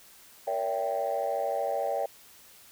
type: chord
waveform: sine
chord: A# diminished seventh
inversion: none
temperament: equal with one note detuned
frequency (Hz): 466.2 / 566 / 659.3 / 784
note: A#4 / C#5 / E5 / G5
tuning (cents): 0 / +36 / 0 / 0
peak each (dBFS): -35 / -30 / -32 / -31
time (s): 0.47-2.06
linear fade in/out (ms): 5
effects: tanh soft clip ceiling -20 dBFS + white hiss -54 dBFS RMS until 2.71 s